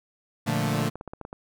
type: chord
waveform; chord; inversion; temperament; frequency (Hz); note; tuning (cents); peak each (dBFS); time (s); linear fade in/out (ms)
sawtooth; Bb major seventh; none; equal; 116.54 / 146.83 / 174.61 / 220; Bb2 / D3 / F3 / A3; 0 / 0 / 0 / 0; -25 / -24 / -27 / -25; 0.46-0.9; 20
type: clicks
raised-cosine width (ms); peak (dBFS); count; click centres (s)
1; -23; 10; 0.749 / 0.795 / 0.83 / 0.956 / 1.011 / 1.077 / 1.135 / 1.213 / 1.251 / 1.329
effects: none